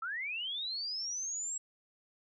sine linear sweep, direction up, 1277 to 7700 Hz, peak -35 dBFS, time 0.02-1.58 s, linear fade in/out 5 ms, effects none

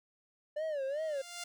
triangle tone with vibrato, 583 Hz, D5, 13 cents flat, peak -31 dBFS, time 0.56-1.22 s, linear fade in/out 10 ms, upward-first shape sine, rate 2.6 Hz, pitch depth 160 cents each way
5% pulse tone with exponential growth, 698.5 Hz, F5, in tune, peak -27 dBFS, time 0.7-1.44 s, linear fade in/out 5 ms, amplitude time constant 160 ms
effects none

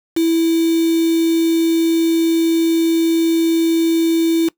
sine tone with quantisation, 329.6 Hz, E4, in tune, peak -12 dBFS, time 0.16-4.49 s, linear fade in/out 10 ms, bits 4, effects noise-tail reverb RT60 0.1 s tail -21 dB re dry

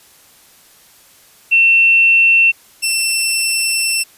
sine / 15% pulse tone pair in turn, 2700 / 2690 Hz, E7 / E7, +41 / +34 cents, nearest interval unison, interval 7 cents, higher first, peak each -7 dBFS, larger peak neither, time 1.51-2.52 / 2.82-4.04 s, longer second, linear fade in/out 20 ms, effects white hiss -47 dBFS RMS until 4.17 s + resampled to 32000 Hz

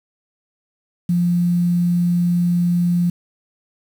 sine tone with quantisation, 174.61 Hz, F3, in tune, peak -14 dBFS, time 1.09-3.1 s, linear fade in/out 5 ms, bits 7, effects none

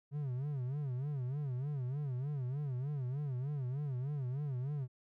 triangle tone with vibrato, 135.6 Hz, C#3, 38 cents flat, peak -33 dBFS, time 0.11-4.88 s, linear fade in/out 50 ms, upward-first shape sine, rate 3.3 Hz, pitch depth 170 cents each way, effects none

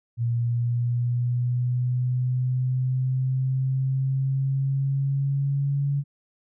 sine linear sweep, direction up, 117.6 to 141.6 Hz, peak -21 dBFS, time 0.17-6.04 s, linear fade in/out 50 ms, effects none

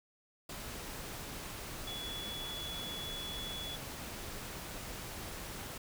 sine tone in noise, 3400 Hz, G#7, 40 cents sharp, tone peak -41 dBFS, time 1.87-3.76 s, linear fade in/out 5 ms, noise pink, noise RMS -44 dBFS, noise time 0.49-5.78 s, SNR 0 dB, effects none

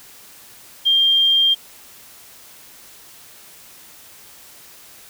sine tone, 3193 Hz, G7, 31 cents sharp, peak -12 dBFS, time 0.85-1.55 s, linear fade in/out 20 ms, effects white hiss -44 dBFS RMS until 5.09 s

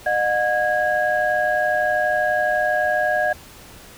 sine tone cluster, 611 / 723 / 1646 Hz, D#5 / F#5 / G#6, -32 / -40 / -16 cents, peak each -21 dBFS, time 0.06-3.33 s, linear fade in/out 5 ms, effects tanh soft clip ceiling -8 dBFS + pink hiss -43 dBFS RMS until 3.97 s

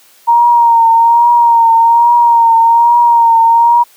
sine tone with vibrato, 932.3 Hz, A#5, in tune, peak -4 dBFS, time 0.27-3.84 s, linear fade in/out 20 ms, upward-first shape triangle, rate 1.2 Hz, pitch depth 43 cents each way, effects white hiss -45 dBFS RMS until 3.96 s + high-pass 300 Hz 12 dB/octave

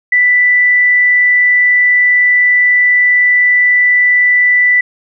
sine tone, 1979 Hz, B6, 3 cents sharp, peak -6 dBFS, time 0.12-4.81 s, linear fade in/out 5 ms, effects none

